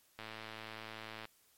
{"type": "click train", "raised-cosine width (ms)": 0.3, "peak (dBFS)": -29, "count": 118, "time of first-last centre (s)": [0.19, 1.254], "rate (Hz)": 110, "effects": ["white hiss -69 dBFS RMS until 1.57 s", "MP3 64 kbps"]}